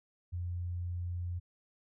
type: tone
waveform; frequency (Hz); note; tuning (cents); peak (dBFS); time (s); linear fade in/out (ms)
sine; 88; F2; +14; -34; 0.32-1.4; 20
effects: none